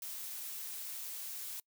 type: noise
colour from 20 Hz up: blue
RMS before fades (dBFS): -43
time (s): 0.02-1.6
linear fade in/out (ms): 2
effects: noise-tail reverb RT60 0.1 s tail -25 dB re dry